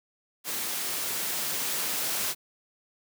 white noise with level ramp, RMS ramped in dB -32 to -29 dBFS, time 0.44-2.35 s, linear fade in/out 50 ms, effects high-pass 150 Hz 12 dB/octave

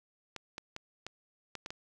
clicks, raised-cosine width 0.2 ms, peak -23 dBFS, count 7, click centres 0.363 / 0.581 / 0.764 / 1.066 / 1.553 / 1.661 / 1.705 s, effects none

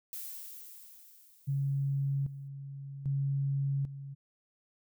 violet noise with exponential decay, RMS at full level -40 dBFS, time 0.13-2.48 s, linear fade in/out 0 ms, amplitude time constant 510 ms
sine tone with tremolo, 138.59 Hz, C#3, in tune, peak -28 dBFS, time 1.47-4.15 s, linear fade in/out 20 ms, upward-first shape square, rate 0.63 Hz, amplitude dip 75%
effects none

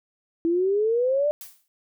sine exponential sweep, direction up, 327.6 to 605 Hz, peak -19 dBFS, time 0.45-1.31 s, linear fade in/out 0 ms
blue noise with exponential decay, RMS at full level -36 dBFS, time 1.41-1.68 s, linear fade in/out 1 ms, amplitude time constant 58 ms
effects none

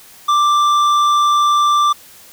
triangle tone with tanh clipping, 1178 Hz, D6, 5 cents sharp, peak -12 dBFS, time 0.28-1.93 s, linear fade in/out 10 ms, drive 14 dB, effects white hiss -42 dBFS RMS until 2.32 s

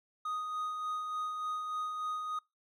triangle tone with tremolo, 1244.5 Hz, D#6, in tune, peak -31 dBFS, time 0.25-2.39 s, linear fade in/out 5 ms, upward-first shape sine, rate 3.4 Hz, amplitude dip 35%, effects noise-tail reverb RT60 0.2 s tail -24 dB re dry

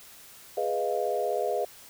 sine chord, F half-diminished seventh, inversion first, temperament equal, 415.3 / 493.9 / 622.3 / 698.5 Hz, Ab4 / Cb5 / Eb5 / F5, 0 / 0 / 0 / 0 cents, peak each -31 dBFS, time 0.57-1.65 s, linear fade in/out 5 ms, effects white hiss -50 dBFS RMS until 1.89 s

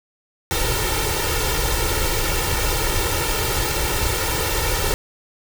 pink noise with comb filter, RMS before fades -21 dBFS, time 0.51-4.94 s, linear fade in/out 0 ms, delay 2.2 ms, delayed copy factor +0.85, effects none

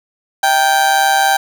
30% pulse tone with amplitude modulation, 784 Hz, G5, in tune, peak -5 dBFS, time 0.43-1.37 s, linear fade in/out 5 ms, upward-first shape sine, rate 143 Hz, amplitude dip 60%, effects none

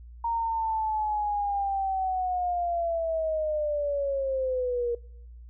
sine linear sweep, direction down, 932.3 to 470.9 Hz, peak -25 dBFS, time 0.24-4.95 s, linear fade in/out 5 ms, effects noise-tail reverb RT60 0.8 s tail -26 dB re dry + added 59 Hz sine -43 dBFS peak until 5.49 s

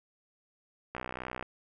click train, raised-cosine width 0.5 ms, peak -22 dBFS, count 31, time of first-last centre 0.95-1.426 s, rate 63 Hz, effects none

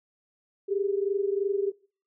sine tone pair together, 392.3 / 415.3 Hz, G4 / G#4, +1 / 0 cents, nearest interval minor second, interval 99 cents, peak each -26 / -29 dBFS, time 0.68-1.72 s, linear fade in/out 20 ms, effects noise-tail reverb RT60 0.4 s tail -20 dB re dry

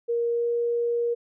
sine tone with pitch glide, 470 to 472.7 Hz, A#4 to A#4, +14 to +24 cents, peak -22 dBFS, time 0.08-1.15 s, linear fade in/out 20 ms, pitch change +10 cents, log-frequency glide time 0.31-0.46 s, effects none

